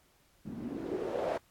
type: noise with low-pass filter sweep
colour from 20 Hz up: blue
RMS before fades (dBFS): -36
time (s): 0.45-1.38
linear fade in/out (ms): 10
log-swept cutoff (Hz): 200 to 660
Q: 4.4
effects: pink hiss -67 dBFS RMS until 1.5 s + AAC 64 kbps